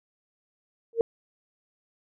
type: tone with exponential growth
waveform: sine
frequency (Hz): 460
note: A#4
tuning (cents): -23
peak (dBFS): -13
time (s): 0.93-1.01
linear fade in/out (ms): 1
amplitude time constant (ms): 16
effects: none